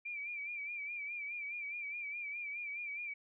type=tone with vibrato; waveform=sine; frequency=2349 Hz; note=D7; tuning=in tune; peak=-39 dBFS; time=0.05-3.14 s; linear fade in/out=10 ms; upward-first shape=sine; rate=4.8 Hz; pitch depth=63 cents each way; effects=none